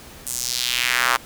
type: tone with high-pass filter sweep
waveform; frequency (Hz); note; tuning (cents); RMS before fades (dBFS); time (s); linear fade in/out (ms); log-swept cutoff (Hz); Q
square; 61.7; B1; -1; -22; 0.26-1.17; 10; 8800 to 1100; 2
effects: pink hiss -42 dBFS RMS until 1.25 s